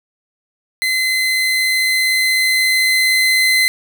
30% pulse tone with level ramp, 2049 Hz, C7, 37 cents flat, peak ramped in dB -12 to -8 dBFS, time 0.82-3.68 s, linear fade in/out 0 ms, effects none

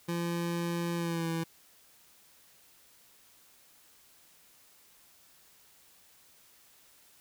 25% pulse tone with pitch glide, 171 to 164.89 Hz, F3 to E3, -36 to +1 cents, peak -27 dBFS, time 0.08-1.44 s, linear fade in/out 10 ms, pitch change -63 cents, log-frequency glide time 0.96-1.28 s, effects white hiss -61 dBFS RMS until 7.2 s

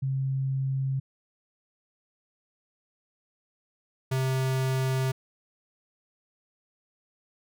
sine / square tone pair in turn, 134.2 / 131.44 Hz, C3 / C3, +44 / +8 cents, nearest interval unison, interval 36 cents, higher first, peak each -25 dBFS, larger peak neither, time 0.02-1 / 4.11-5.12 s, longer second, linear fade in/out 10 ms, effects none

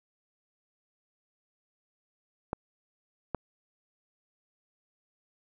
clicks, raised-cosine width 1 ms, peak -16 dBFS, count 2, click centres 2.531 / 3.347 s, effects none

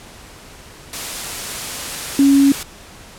sine tone in noise, 277.2 Hz, C#4, in tune, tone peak -8 dBFS, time 2.19-2.52 s, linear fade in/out 2 ms, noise white, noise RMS -26 dBFS, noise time 0.93-2.63 s, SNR +15 dB, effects pink hiss -40 dBFS RMS until 3.18 s + low-pass 11000 Hz 12 dB/octave

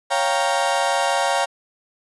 35% pulse chord, G half-diminished seventh, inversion second, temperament equal, 554.4 / 698.5 / 784 / 932.3 Hz, Db5 / F5 / G5 / Bb5, 0 / 0 / 0 / 0 cents, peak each -22 dBFS, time 0.1-1.46 s, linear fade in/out 20 ms, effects resampled to 24000 Hz

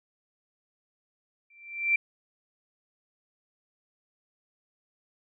sine tone with exponential growth, 2350 Hz, D7, 1 cent sharp, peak -18 dBFS, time 1.5-1.96 s, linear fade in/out 5 ms, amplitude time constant 100 ms, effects none

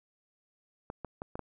clicks, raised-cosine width 1 ms, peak -24 dBFS, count 5, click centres 0.901 / 1.047 / 1.219 / 1.355 / 1.393 s, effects none

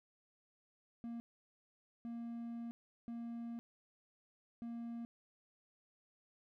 triangle tone bursts at uneven times, 233.7 Hz, A#3, 5 cents sharp, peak -40 dBFS, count 4, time 1.04-1.2 / 2.05-2.71 / 3.08-3.59 / 4.62-5.05 s, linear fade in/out 0 ms, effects none

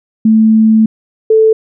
sine tone pair in turn, 220 / 440 Hz, A3 / A4, 0 / 0 cents, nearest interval octave, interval 1200 cents, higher second, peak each -4 dBFS, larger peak neither, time 0.25-0.86 / 1.3-1.53 s, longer first, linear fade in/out 5 ms, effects none

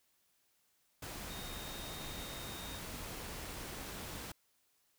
sine tone in noise, 3707 Hz, A#7, 10 cents flat, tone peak -50 dBFS, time 1.3-2.79 s, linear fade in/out 5 ms, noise pink, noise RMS -45 dBFS, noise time 1.02-4.32 s, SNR -8 dB, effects white hiss -75 dBFS RMS until 4.98 s

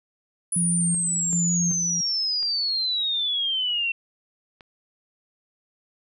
sine exponential sweep, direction down, 10010 to 2697 Hz, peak -22 dBFS, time 0.52-3.92 s, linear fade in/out 5 ms
sine tone with tremolo, 172.6 Hz, F3, 20 cents flat, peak -22 dBFS, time 0.56-2.01 s, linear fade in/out 5 ms, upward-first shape square, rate 1.3 Hz, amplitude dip 60%
clicks, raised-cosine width 0.3 ms, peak -29 dBFS, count 2, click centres 2.428 / 4.608 s
effects none

